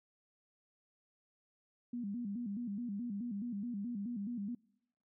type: tone with vibrato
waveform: sine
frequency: 220 Hz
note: A3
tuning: in tune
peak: -37 dBFS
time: 1.93-4.55 s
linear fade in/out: 5 ms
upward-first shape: square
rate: 4.7 Hz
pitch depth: 160 cents each way
effects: noise-tail reverb RT60 0.9 s tail -26 dB re dry